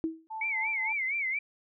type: tone with exponential decay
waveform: sine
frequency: 323 Hz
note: E4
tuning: 35 cents flat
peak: -24 dBFS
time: 0.04-0.27 s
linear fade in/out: 0 ms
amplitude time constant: 48 ms
type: tone with tremolo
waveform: sine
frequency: 880 Hz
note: A5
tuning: in tune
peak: -34 dBFS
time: 0.3-0.93 s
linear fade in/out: 10 ms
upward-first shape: sine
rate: 3.8 Hz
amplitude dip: 85%
type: tone with vibrato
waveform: sine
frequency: 2196 Hz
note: C#7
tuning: 17 cents flat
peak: -28 dBFS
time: 0.41-1.39 s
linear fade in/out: 5 ms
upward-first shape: sine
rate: 4.3 Hz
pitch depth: 130 cents each way
effects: none